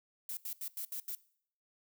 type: noise bursts at uneven times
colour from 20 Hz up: violet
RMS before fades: -40 dBFS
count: 6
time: 0.29-0.37 / 0.45-0.53 / 0.61-0.68 / 0.77-0.85 / 0.92-1 / 1.08-1.15 s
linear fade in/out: 2 ms
effects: noise-tail reverb RT60 0.6 s tail -20 dB re dry